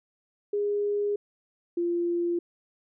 sine tone pair in turn, 410.6 / 345.3 Hz, G#4 / F4, -20 / -20 cents, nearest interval minor third, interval 300 cents, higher first, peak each -24 dBFS, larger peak neither, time 0.53-1.16 / 1.77-2.39 s, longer first, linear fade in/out 5 ms, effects none

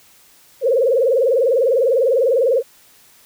sine tone with vibrato, 498.1 Hz, B4, 15 cents sharp, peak -12 dBFS, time 0.61-2.63 s, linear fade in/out 50 ms, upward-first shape sine, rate 20 Hz, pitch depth 180 cents each way, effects white hiss -50 dBFS RMS until 3.25 s

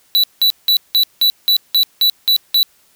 square tone bursts, 3951 Hz, B7, in tune, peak -10 dBFS, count 10, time 0.15-2.63 s, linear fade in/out 0 ms, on 86 ms, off 180 ms, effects white hiss -54 dBFS RMS until 2.95 s

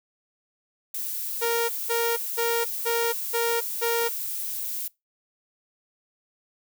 violet noise, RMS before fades -31 dBFS, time 0.94-4.88 s, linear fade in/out 5 ms
sawtooth tone bursts, 466.2 Hz, A#4, in tune, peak -19 dBFS, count 6, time 1.41-4.09 s, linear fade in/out 20 ms, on 280 ms, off 200 ms
effects noise-tail reverb RT60 0.2 s tail -23 dB re dry

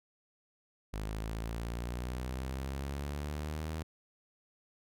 sawtooth exponential sweep, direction up, 51.9 to 80 Hz, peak -32 dBFS, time 0.93-3.83 s, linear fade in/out 10 ms, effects none

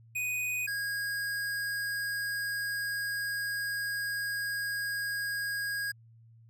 square tone pair in turn, 2489 / 1638.4 Hz, D#7 / G#6, 0 / -24 cents, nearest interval perfect fifth, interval 724 cents, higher first, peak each -31 / -32 dBFS, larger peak first, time 0.15-0.67 / 0.67-5.92 s, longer second, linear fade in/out 10 ms, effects added 114 Hz sine -54 dBFS peak until 6.49 s

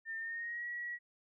sine tone with pitch glide, 1803 to 1921.3 Hz, A6 to B6, +42 to -48 cents, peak -38 dBFS, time 0.05-0.99 s, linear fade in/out 50 ms, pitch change +110 cents, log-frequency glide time 0.18-0.67 s, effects none

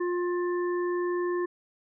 harmonic tone, 353.5 Hz, F4, 21 cents sharp, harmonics 1 / 3 / 5, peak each -26 / -36 / -40 dBFS, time 0-1.46 s, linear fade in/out 10 ms, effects none

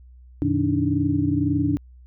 sine tone cluster, 93.1 / 124.2 / 156.6 / 287.4 / 309.3 Hz, F#2 / B2 / D#3 / D4 / D#4, +11 / +10 / +11 / -37 / -10 cents, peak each -26 / -29 / -28 / -21 / -27 dBFS, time 0.42-1.77 s, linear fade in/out 0 ms, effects added 62 Hz sine -44 dBFS peak until 2.06 s

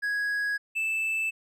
triangle tone pair in turn, 1661.2 / 2637 Hz, G#6 / E7, 0 / 0 cents, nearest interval minor sixth, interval 800 cents, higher second, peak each -24 dBFS, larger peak neither, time 0.02-0.58 / 0.75-1.31 s, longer neither, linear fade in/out 20 ms, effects none

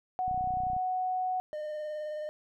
sine tone, 740 Hz, F#5, in tune, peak -28 dBFS, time 0.19-1.4 s, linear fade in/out 0 ms
click train, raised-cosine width 5 ms, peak -31 dBFS, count 16, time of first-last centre 0.28-0.765 s, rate 30.9 Hz
triangle tone with vibrato, 607 Hz, D#5, 43 cents flat, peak -32 dBFS, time 1.53-2.29 s, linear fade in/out 0 ms, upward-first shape sine, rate 19 Hz, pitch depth 18 cents each way
effects none

